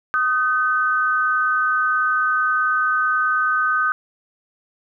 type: tone pair together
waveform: sine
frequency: 1244.5 / 1526.1 Hz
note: D#6 / G6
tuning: 0 / -47 cents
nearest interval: major third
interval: 353 cents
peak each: -19 dBFS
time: 0.14-3.92 s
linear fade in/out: 0 ms
effects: none